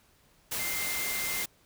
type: tone in noise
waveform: sine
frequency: 2093 Hz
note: C7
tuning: in tune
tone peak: -35 dBFS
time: 0.59-1.44 s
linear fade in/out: 10 ms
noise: white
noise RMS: -33 dBFS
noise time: 0.51-1.46 s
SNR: -5 dB
effects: pink hiss -64 dBFS RMS until 1.65 s